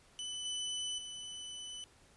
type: tone with level steps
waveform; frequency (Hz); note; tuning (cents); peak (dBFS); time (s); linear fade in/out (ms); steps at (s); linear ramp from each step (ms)
sawtooth; 2997; F#7; +22; -36 / -33 / -40; 0.19-1.84; 0; 0.45 / 0.98; 5
effects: pink hiss -64 dBFS RMS until 2.16 s + resampled to 24000 Hz